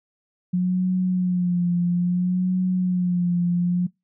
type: tone with vibrato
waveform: sine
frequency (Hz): 179.4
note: F3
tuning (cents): +47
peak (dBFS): -18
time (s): 0.53-3.87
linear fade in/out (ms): 10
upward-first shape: sine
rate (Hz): 0.6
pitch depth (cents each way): 46
effects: noise-tail reverb RT60 0.2 s tail -24 dB re dry

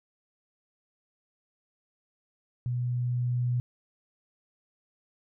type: tone with level ramp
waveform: sine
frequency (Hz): 122.9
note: B2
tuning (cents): -8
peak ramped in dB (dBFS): -27 to -24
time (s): 2.66-3.6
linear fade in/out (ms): 0
effects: none

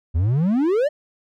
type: exponential sweep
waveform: triangle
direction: up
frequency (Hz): 75.4 to 624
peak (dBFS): -14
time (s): 0.14-0.89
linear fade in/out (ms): 20
effects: none

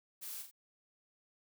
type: noise with echo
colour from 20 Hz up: blue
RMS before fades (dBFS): -45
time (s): 0.21-0.43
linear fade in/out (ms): 20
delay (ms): 42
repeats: 2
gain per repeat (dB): -6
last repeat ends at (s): 0.514
effects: none

